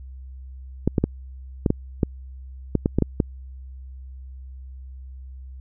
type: clicks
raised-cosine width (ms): 3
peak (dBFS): -5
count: 11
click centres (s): 0.876 / 0.982 / 1.04 / 1.662 / 1.704 / 2.032 / 2.753 / 2.859 / 2.986 / 3.023 / 3.202
effects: added 65 Hz sine -36 dBFS peak until 5.6 s